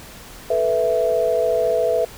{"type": "chord", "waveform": "sine", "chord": "A suspended second", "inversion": "none", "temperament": "equal", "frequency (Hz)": [440, 493.9, 659.3], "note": ["A4", "B4", "E5"], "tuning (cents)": [0, 0, 0], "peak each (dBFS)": [-23, -20, -19], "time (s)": [0.5, 2.05], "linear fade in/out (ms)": 5, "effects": ["pink hiss -40 dBFS RMS until 2.17 s"]}